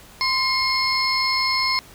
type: tone cluster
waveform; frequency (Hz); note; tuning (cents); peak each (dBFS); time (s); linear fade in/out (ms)
sine; 1039 / 2145 / 4306 / 5230; C6 / C7 / C8 / E8; -12 / +42 / +49 / -15; -23; 0.21-1.79; 0
effects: tanh soft clip ceiling -12 dBFS + pink hiss -46 dBFS RMS until 1.94 s